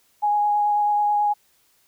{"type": "tone with vibrato", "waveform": "sine", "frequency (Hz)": 830, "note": "G#5", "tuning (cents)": -1, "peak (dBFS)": -17, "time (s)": [0.22, 1.34], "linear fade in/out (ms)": 20, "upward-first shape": "sine", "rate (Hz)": 9.2, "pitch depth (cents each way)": 11, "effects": ["white hiss -62 dBFS RMS until 1.87 s"]}